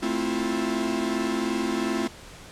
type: chord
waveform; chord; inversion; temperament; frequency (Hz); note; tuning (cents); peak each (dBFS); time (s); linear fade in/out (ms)
45% pulse; F major seventh; first; equal with one note detuned; 220 / 261.6 / 329.6 / 352.3; A3 / C4 / E4 / F4; 0 / 0 / 0 / +15; -30; 0.02-2.08; 10
effects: pink hiss -45 dBFS RMS until 2.51 s + low-pass 9000 Hz 12 dB/octave